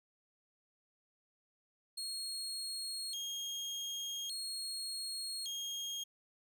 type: tone with vibrato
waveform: 30% pulse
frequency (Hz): 3729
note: A#7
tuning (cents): 0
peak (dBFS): -36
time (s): 1.97-6.04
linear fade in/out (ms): 10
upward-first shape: square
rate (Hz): 0.43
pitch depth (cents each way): 240
effects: none